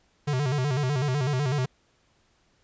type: tone with vibrato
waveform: square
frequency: 137.1 Hz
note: C#3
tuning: 19 cents flat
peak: -24 dBFS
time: 0.27-1.66 s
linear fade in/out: 10 ms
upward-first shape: square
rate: 8 Hz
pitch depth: 120 cents each way
effects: pink hiss -66 dBFS RMS until 2.63 s + resampled to 16000 Hz